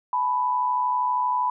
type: tone pair together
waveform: sine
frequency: 857.4 / 990 Hz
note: A5 / B5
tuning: -45 / +4 cents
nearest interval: major second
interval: 249 cents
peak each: -29 / -21 dBFS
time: 0.13-1.5 s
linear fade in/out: 2 ms
effects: none